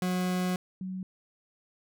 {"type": "tone pair in turn", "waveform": ["40% pulse", "sine"], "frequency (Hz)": [182.1, 186.9], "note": ["F#3", "F#3"], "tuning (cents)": [-27, 18], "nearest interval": "unison", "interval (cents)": 45, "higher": "second", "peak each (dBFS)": [-26, -33], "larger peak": "first", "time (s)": [[0.02, 0.56], [0.81, 1.03]], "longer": "first", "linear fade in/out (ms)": 2, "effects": []}